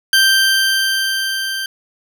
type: tone with level ramp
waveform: 20% pulse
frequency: 1568 Hz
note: G6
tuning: in tune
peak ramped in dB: -4 to -16 dBFS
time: 0.13-1.66 s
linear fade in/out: 2 ms
effects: none